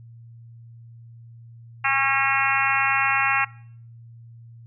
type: harmonic tone with a mistuned harmonic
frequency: 271.7 Hz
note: C#4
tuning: 35 cents flat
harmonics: 3 / 4 / 5 / 6 / 7 / 8 / 9 / 10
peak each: -27 / -27 / -27 / -27 / -27 / -27 / -27 / -27 dBFS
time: 1.84-3.45 s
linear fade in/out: 10 ms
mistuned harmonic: 4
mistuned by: +15 cents
effects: noise-tail reverb RT60 0.6 s tail -22 dB re dry + added 116 Hz sine -42 dBFS peak until 4.66 s